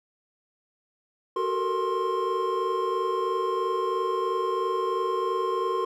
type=tone cluster; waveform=triangle; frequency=375.7 / 444.9 / 467.9 / 1057 Hz; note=F#4 / A4 / A#4 / C6; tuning=+26 / +19 / +6 / +17 cents; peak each=-27 / -30 / -30 / -26 dBFS; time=1.36-5.85 s; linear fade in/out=5 ms; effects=none